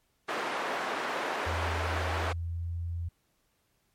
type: band-pass noise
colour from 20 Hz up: white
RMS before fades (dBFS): -33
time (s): 0.28-2.33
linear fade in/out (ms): 10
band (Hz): 360 to 1400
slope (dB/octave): 12
type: tone with pitch glide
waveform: sine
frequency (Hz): 83.4 to 85.15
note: E2 to F2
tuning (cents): +21 to -43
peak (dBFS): -31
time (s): 1.46-3.09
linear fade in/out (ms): 10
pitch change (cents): +36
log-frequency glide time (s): 2.09-2.71
effects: pink hiss -73 dBFS RMS until 3.94 s + MP3 64 kbps